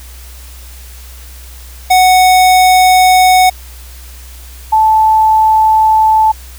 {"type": "tone pair in turn", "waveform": ["square", "sine"], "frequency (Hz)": [740, 874.2], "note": ["F#5", "A5"], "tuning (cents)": [0, -11], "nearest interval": "minor third", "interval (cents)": 289, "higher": "second", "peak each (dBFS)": -5, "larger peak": "neither", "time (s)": [[1.9, 3.5], [4.72, 6.32]], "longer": "neither", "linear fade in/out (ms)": 10, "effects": ["added 62 Hz sine -30 dBFS peak until 6.58 s", "white hiss -37 dBFS RMS until 6.58 s"]}